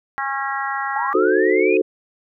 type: harmonic tone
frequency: 273.1 Hz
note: C#4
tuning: 26 cents flat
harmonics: 3 / 4 / 5 / 6 / 7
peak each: -26 / -27 / -28 / -29 / -29 dBFS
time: 0.18-1.13 s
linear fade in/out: 0 ms
type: linear sweep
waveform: sine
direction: up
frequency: 818 to 2530 Hz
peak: -22 dBFS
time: 0.96-1.77 s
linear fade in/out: 2 ms
type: chord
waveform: sine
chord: D# diminished seventh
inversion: none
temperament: equal with one note detuned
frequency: 308.6 / 370 / 440 / 523.3 Hz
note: D#4 / F#4 / A4 / C5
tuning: -14 / 0 / 0 / 0 cents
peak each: -22 / -17 / -18 / -23 dBFS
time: 1.14-1.82 s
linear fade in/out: 10 ms
effects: none